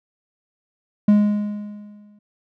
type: tone with exponential decay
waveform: triangle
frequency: 207.7 Hz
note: G#3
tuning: in tune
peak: -7 dBFS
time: 1.08-2.19 s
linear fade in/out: 5 ms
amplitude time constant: 240 ms
effects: none